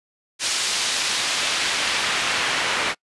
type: noise with band-pass filter sweep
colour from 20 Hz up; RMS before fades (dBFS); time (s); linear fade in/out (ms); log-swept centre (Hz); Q
pink; -23; 0.39-2.95; 50; 5200 to 1900; 0.79
effects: noise-tail reverb RT60 0.1 s tail -26 dB re dry + resampled to 24000 Hz